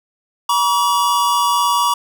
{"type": "tone pair together", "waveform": "square", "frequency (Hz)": [960, 1141.6], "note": ["B5", "D6"], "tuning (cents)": [-49, -49], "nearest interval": "minor third", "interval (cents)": 300, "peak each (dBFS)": -17, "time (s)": [0.49, 1.94], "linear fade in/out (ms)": 5, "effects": []}